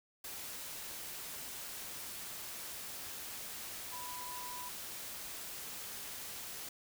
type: tone in noise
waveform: sine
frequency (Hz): 987.8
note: B5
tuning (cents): 0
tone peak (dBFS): -45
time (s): 3.92-4.69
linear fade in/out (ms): 5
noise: white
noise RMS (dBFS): -45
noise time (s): 0.24-6.69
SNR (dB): -3
effects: none